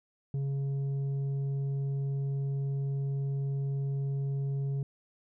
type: tone with tanh clipping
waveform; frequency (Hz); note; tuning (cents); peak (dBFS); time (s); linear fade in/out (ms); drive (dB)
sine; 138.2; C#3; -5; -30; 0.34-4.83; 2; 5
effects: none